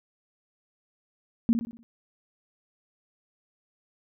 sine tone with echo, 231.6 Hz, A#3, 11 cents flat, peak -17 dBFS, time 1.49-1.53 s, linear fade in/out 0 ms, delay 60 ms, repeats 5, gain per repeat -7 dB, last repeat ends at 1.83 s, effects none

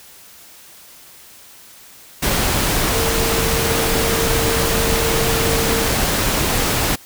sine tone in noise, 454.9 Hz, A#4, 42 cents flat, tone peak -22 dBFS, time 2.92-5.87 s, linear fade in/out 10 ms, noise pink, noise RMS -18 dBFS, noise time 2.22-6.96 s, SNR -7 dB, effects white hiss -43 dBFS RMS until 7.05 s

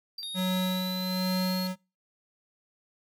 triangle tone with exponential decay, 4699 Hz, D8, in tune, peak -32 dBFS, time 0.18-0.44 s, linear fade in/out 5 ms, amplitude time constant 56 ms
square linear sweep, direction up, 3694 to 4309 Hz, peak -35 dBFS, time 0.23-1.67 s, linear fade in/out 0 ms
square tone with tremolo, 185 Hz, F#3, in tune, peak -26 dBFS, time 0.34-1.76 s, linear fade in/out 50 ms, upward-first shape sine, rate 1.2 Hz, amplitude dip 45%
effects noise-tail reverb RT60 0.3 s tail -26 dB re dry

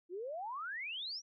sine exponential sweep, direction up, 333.5 to 5910 Hz, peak -39 dBFS, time 0.09-1.22 s, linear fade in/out 50 ms, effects none

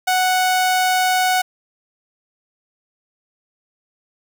sawtooth tone, 740 Hz, F#5, in tune, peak -11 dBFS, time 0.07-1.42 s, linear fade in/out 10 ms, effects 7-bit

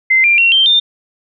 sine tone with pitch steps, 2073 / 2381 / 2735 / 3142 / 3609 Hz, C7 / D7 / F7 / G7 / A7, -17 / +23 / -37 / +3 / +43 cents, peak -7 dBFS, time 0.1-0.8 s, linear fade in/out 10 ms, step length 140 ms, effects none

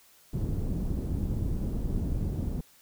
pink low-pass noise, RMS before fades -30 dBFS, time 0.33-2.61 s, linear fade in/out 5 ms, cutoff 230 Hz, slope 12 dB/octave, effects white hiss -59 dBFS RMS until 2.81 s

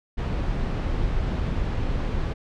brown noise, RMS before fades -25 dBFS, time 0.17-2.34 s, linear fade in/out 20 ms, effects low-pass 4000 Hz 12 dB/octave

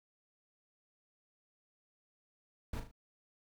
brown noise with echo, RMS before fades -38 dBFS, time 2.73-2.8 s, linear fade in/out 5 ms, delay 38 ms, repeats 3, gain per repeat -7 dB, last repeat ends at 2.914 s, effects none

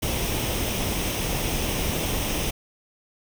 pink noise with comb filter, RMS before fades -26 dBFS, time 0.02-2.51 s, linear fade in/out 10 ms, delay 0.34 ms, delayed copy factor +0.5, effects none

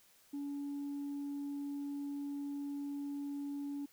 sine tone, 284.3 Hz, C#4, 44 cents sharp, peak -36 dBFS, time 0.33-3.86 s, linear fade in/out 10 ms, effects tanh soft clip ceiling -36 dBFS + white hiss -66 dBFS RMS until 3.92 s

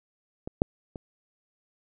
clicks, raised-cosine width 2 ms, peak -21 / -7 / -24 dBFS, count 3, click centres 0.475 / 0.619 / 0.958 s, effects none

